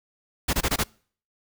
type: noise bursts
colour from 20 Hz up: pink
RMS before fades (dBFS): -23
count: 5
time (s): 0.48-0.838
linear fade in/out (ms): 10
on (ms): 54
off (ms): 22
effects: noise-tail reverb RT60 0.5 s tail -26 dB re dry